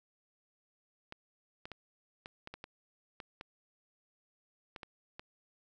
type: clicks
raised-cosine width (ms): 0.3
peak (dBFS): -28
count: 12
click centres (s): 1.124 / 1.655 / 1.717 / 2.259 / 2.474 / 2.54 / 2.641 / 3.202 / 3.411 / 4.762 / 4.832 / 5.195
effects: none